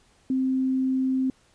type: tone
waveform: sine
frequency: 261.6 Hz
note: C4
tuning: in tune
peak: -21 dBFS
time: 0.3-1.3 s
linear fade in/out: 2 ms
effects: pink hiss -61 dBFS RMS until 1.54 s + resampled to 22050 Hz